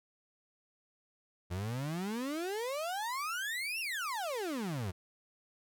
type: exponential two-way sweep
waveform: 35% pulse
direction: up then down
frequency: 85 to 2812 to 85 Hz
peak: -33 dBFS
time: 1.5-4.92 s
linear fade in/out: 20 ms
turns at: 3.8 s
effects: none